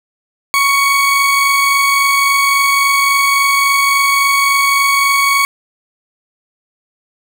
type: tone pair together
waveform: 40% pulse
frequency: 1108.7 / 2241 Hz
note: C#6 / C#7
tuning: 0 / +18 cents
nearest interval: octave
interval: 1218 cents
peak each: -12 dBFS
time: 0.54-5.45 s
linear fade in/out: 0 ms
effects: none